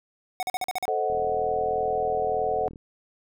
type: tone bursts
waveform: square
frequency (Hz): 740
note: F#5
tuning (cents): 0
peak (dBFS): -26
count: 7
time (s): 0.4-0.854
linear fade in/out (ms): 0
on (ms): 28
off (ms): 43
type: chord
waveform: sine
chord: A diminished seventh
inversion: none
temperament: equal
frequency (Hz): 440 / 523.3 / 622.3 / 740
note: A4 / C5 / Eb5 / Gb5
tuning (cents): 0 / 0 / 0 / 0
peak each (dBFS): -28 / -31 / -31 / -26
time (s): 0.88-2.68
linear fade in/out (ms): 0
type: click train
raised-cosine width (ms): 3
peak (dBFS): -30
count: 69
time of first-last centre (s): 1.1-2.759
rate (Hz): 41
effects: none